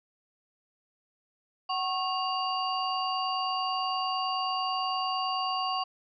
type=tone cluster; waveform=sine; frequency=753 / 1097 / 2819 / 4648 Hz; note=F#5 / C#6 / F7 / D8; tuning=+30 / -18 / +16 / -19 cents; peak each=-32 / -31 / -36 / -36 dBFS; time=1.69-5.84 s; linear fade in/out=10 ms; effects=none